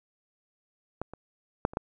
clicks, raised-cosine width 1 ms, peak -18 / -27 / -9 / -28 / -14 dBFS, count 5, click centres 1.016 / 1.136 / 1.651 / 1.735 / 1.771 s, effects none

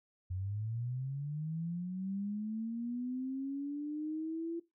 sine linear sweep, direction up, 89.1 to 338.7 Hz, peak -35 dBFS, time 0.3-4.6 s, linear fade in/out 10 ms, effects noise-tail reverb RT60 0.2 s tail -18 dB re dry

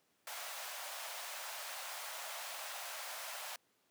pink high-pass noise, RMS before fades -45 dBFS, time 0.27-3.56 s, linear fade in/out 2 ms, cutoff 590 Hz, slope 48 dB/octave, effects pink hiss -75 dBFS RMS until 3.9 s + high-pass 200 Hz 12 dB/octave

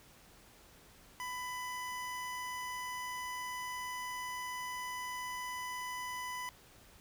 25% pulse tone, 997 Hz, B5, 16 cents sharp, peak -35 dBFS, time 1.2-6.49 s, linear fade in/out 0 ms, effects pink hiss -60 dBFS RMS until 7 s

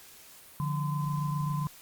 sine tone cluster, 147.6 / 175 / 1025 Hz, D3 / F3 / C6, +9 / +4 / -36 cents, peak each -29 / -37 / -36 dBFS, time 0.6-1.67 s, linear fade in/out 0 ms, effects white hiss -52 dBFS RMS until 1.81 s + Opus 48 kbps

